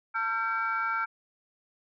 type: tone cluster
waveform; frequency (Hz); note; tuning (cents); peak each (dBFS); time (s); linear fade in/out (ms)
sine; 899 / 1364 / 1574 / 2278; A5 / F6 / G6 / C#7; +37 / -41 / +7 / +47; -35 / -28 / -33 / -37; 0.14-1.06; 20
effects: tanh soft clip ceiling -18 dBFS